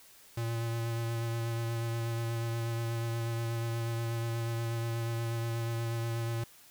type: tone with vibrato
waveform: square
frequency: 115.6 Hz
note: A#2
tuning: 14 cents flat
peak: -32 dBFS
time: 0.37-6.44 s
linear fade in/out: 5 ms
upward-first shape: sine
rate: 8.3 Hz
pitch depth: 16 cents each way
effects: white hiss -57 dBFS RMS until 6.7 s